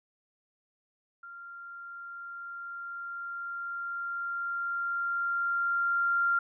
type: tone with level ramp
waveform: sine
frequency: 1388 Hz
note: F6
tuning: 11 cents flat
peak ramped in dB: -43 to -23 dBFS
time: 1.23-6.39 s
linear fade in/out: 5 ms
effects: none